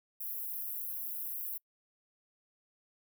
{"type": "high-pass noise", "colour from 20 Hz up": "white", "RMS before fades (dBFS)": -39, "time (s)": [0.2, 1.58], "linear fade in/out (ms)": 10, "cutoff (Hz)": 11000, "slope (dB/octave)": 96, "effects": ["noise-tail reverb RT60 0.1 s tail -26 dB re dry"]}